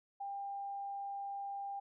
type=tone; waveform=sine; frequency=797 Hz; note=G5; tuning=28 cents sharp; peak=-39 dBFS; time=0.2-1.8 s; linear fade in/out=10 ms; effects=none